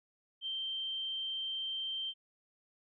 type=tone; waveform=sine; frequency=3136 Hz; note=G7; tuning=in tune; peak=-35 dBFS; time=0.41-2.14 s; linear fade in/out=50 ms; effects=none